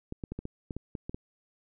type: clicks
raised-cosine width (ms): 3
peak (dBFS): -23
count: 10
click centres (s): 0.124 / 0.238 / 0.32 / 0.39 / 0.454 / 0.708 / 0.766 / 0.952 / 1.095 / 1.145
effects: none